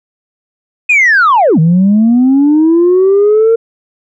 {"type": "linear two-way sweep", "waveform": "sine", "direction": "down then up", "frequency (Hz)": [2527, 154.4, 461.3], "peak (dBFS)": -3, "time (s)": [0.89, 3.56], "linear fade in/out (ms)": 10, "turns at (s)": 1.59, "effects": ["tanh soft clip ceiling -2 dBFS"]}